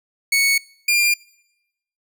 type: tone pair in turn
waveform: sawtooth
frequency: 2217 / 2401 Hz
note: C#7 / D7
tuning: 0 / +38 cents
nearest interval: minor second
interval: 138 cents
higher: second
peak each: -11 dBFS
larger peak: neither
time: 0.32-0.58 / 0.88-1.14 s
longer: neither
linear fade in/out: 5 ms
effects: noise-tail reverb RT60 0.9 s tail -25 dB re dry